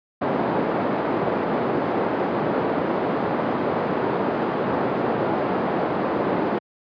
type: band-pass noise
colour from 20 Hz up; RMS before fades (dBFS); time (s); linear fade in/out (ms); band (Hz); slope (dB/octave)
pink; -23; 0.21-6.59; 10; 230 to 920; 12
effects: high-pass 100 Hz 12 dB/octave + resampled to 11025 Hz